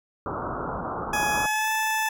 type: low-pass noise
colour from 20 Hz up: white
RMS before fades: -31 dBFS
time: 0.26-1.46 s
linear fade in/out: 0 ms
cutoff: 1400 Hz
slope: 96 dB/octave
type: tone with pitch glide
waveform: 20% pulse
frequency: 839 to 874.1 Hz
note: G#5 to A5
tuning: +17 to -12 cents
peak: -18 dBFS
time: 1.13-2.09 s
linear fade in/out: 5 ms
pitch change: +71 cents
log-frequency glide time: 1.33-1.71 s
effects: none